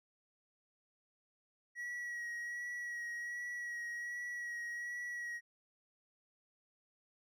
triangle tone with vibrato, 1916 Hz, A#6, 47 cents sharp, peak -38 dBFS, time 1.75-5.41 s, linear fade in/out 50 ms, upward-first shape sine, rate 1.3 Hz, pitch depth 20 cents each way, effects none

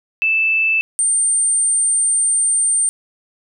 sine tone pair in turn, 2637 / 8870 Hz, E7 / C#9, 0 / 0 cents, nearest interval octave + major sixth, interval 2100 cents, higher second, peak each -13 dBFS, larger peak neither, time 0.22-0.81 / 0.99-2.89 s, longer second, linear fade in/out 0 ms, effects none

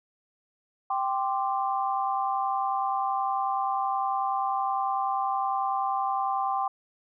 sine chord, G suspended fourth, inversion none, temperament just, 784 / 1045.3 / 1176 Hz, G5 / C6 / D6, 0 / -2 / +2 cents, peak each -27 / -30 / -32 dBFS, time 0.9-6.68 s, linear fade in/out 5 ms, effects none

